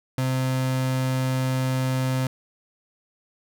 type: tone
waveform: 35% pulse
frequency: 130 Hz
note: C3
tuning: 11 cents flat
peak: -20 dBFS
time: 0.18-2.27 s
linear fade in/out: 2 ms
effects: none